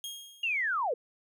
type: tone with exponential decay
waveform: sawtooth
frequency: 3252 Hz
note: G#7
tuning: 37 cents flat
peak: -32 dBFS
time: 0.04-0.78 s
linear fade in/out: 1 ms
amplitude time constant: 160 ms
type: linear sweep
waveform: sine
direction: down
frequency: 2865 to 433.1 Hz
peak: -27 dBFS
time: 0.43-0.94 s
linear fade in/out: 5 ms
effects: none